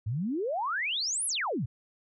sine exponential two-way sweep, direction up then down, 98.2 to 11330 to 98.2 Hz, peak -28 dBFS, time 0.06-1.66 s, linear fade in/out 10 ms, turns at 1.26 s, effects none

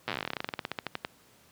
slowing click train, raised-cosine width 0.3 ms, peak -15 dBFS, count 28, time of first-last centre 0.08-1.049 s, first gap 8 ms, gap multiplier 1.1, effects pink hiss -60 dBFS RMS until 1.51 s + high-pass 100 Hz 12 dB/octave

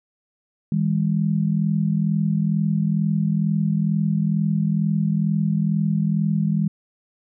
sine tone pair together, 160.4 / 202.6 Hz, E3 / G#3, -47 / -43 cents, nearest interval major third, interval 404 cents, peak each -20 / -21 dBFS, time 0.72-6.68 s, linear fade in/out 2 ms, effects none

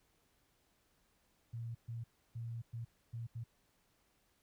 sine tone bursts at uneven times, 116.1 Hz, A#2, 7 cents flat, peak -40 dBFS, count 6, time 1.53-1.75 / 1.88-2.04 / 2.35-2.62 / 2.73-2.85 / 3.13-3.27 / 3.35-3.44 s, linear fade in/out 10 ms, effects pink hiss -75 dBFS RMS until 4.42 s

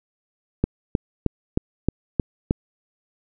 click train, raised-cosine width 3 ms, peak -5 dBFS, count 7, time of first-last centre 0.64-2.509 s, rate 3.21 Hz, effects none

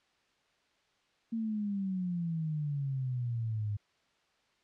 sine exponential sweep, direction down, 230 to 101.9 Hz, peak -31 dBFS, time 1.32-3.77 s, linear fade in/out 10 ms, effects white hiss -71 dBFS RMS until 4.63 s + low-pass 4000 Hz 12 dB/octave

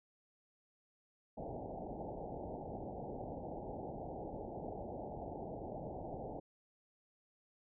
white low-pass noise, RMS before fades -45 dBFS, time 1.37-6.4 s, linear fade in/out 10 ms, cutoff 840 Hz, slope 96 dB/octave, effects none

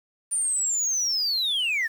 sine linear sweep, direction down, 9260 to 1723 Hz, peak -20 dBFS, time 0.31-1.88 s, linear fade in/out 20 ms, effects tanh soft clip ceiling -21 dBFS + 8-bit

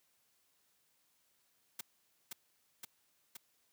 white noise with echo, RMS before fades -42 dBFS, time 1.79-1.81 s, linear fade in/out 5 ms, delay 520 ms, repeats 3, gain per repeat -2 dB, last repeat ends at 3.37 s, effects white hiss -75 dBFS RMS until 3.72 s + high-pass 60 Hz 12 dB/octave

